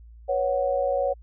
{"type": "chord", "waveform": "sine", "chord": "B suspended second", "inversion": "none", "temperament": "equal", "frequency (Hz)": [493.9, 554.4, 740], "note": ["B4", "C#5", "F#5"], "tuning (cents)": [0, 0, 0], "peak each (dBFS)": [-29, -23, -28], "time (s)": [0.28, 1.14], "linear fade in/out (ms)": 20, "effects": ["added 57 Hz sine -44 dBFS peak until 1.22 s"]}